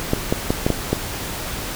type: clicks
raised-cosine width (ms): 2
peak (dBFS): -3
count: 6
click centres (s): 0.134 / 0.325 / 0.505 / 0.665 / 0.703 / 0.93
effects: pink hiss -28 dBFS RMS until 1.75 s